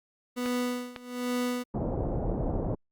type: tone with tremolo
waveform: 30% pulse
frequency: 246.9 Hz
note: B3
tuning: in tune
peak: -24 dBFS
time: 0.36-1.64 s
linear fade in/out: 20 ms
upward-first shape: sine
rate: 1.2 Hz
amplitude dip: 90%
type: clicks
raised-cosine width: 0.3 ms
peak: -20 dBFS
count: 2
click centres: 0.46 / 0.962 s
type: low-pass noise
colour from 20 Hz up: pink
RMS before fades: -30 dBFS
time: 1.74-2.75 s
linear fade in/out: 5 ms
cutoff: 710 Hz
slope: 24 dB/octave
effects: Opus 48 kbps